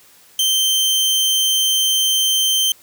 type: tone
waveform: sawtooth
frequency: 3120 Hz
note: G7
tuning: 9 cents flat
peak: -11 dBFS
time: 0.39-2.72 s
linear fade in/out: 2 ms
effects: white hiss -49 dBFS RMS until 2.82 s + high-pass 60 Hz 12 dB/octave